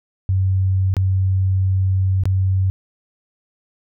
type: tone with dropouts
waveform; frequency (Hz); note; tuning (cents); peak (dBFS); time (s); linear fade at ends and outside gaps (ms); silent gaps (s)
sine; 94.8; F#2; +43; -14; 0.29-2.7; 0; 0.94-0.967 / 2.236-2.255
effects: none